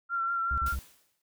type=tone with vibrato; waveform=sine; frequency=1367 Hz; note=F6; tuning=37 cents flat; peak=-27 dBFS; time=0.09-0.76 s; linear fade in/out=50 ms; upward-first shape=triangle; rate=5.3 Hz; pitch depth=32 cents each way
type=tone bursts; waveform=triangle; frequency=65.8 Hz; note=C2; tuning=10 cents sharp; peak=-28 dBFS; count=3; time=0.51-0.789 s; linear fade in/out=0 ms; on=67 ms; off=39 ms
type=noise with exponential decay; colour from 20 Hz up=white; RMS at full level=-41 dBFS; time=0.66-1.22 s; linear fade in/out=5 ms; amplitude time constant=120 ms
effects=none